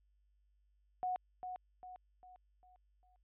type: tone with echo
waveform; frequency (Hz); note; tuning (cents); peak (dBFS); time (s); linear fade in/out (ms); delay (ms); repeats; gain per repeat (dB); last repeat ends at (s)
sine; 733; F#5; -16; -34; 1.03-1.16; 0; 400; 5; -7; 3.16
effects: added 50 Hz sine -70 dBFS peak until 3.23 s + resampled to 8000 Hz